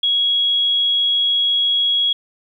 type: tone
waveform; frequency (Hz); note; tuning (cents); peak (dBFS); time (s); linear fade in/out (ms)
sine; 3322; G#7; 0; -14; 0.03-2.13; 5
effects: 9-bit